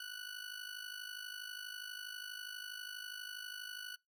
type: tone with amplitude modulation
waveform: 20% pulse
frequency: 1480 Hz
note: F#6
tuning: in tune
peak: -36 dBFS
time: 0-3.96 s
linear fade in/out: 5 ms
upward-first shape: sine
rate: 52.3 Hz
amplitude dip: 75%
effects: noise-tail reverb RT60 0.2 s tail -23 dB re dry